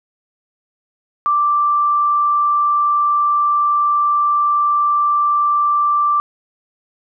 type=tone; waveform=sine; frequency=1174.7 Hz; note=D6; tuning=in tune; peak=-12 dBFS; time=1.26-6.2 s; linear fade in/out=0 ms; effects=none